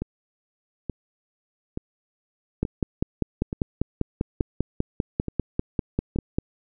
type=two click trains; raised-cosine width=3 ms; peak=-15 / -9 dBFS; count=8 / 20; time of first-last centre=0.02-6.16 / 2.63-6.385 s; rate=1.14 / 5.06 Hz; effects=none